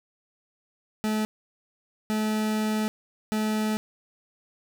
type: tone bursts at uneven times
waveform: 40% pulse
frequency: 215.6 Hz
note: A3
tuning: 35 cents flat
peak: -23 dBFS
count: 3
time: 1.04-1.25 / 2.1-2.88 / 3.32-3.77 s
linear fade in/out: 0 ms
effects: none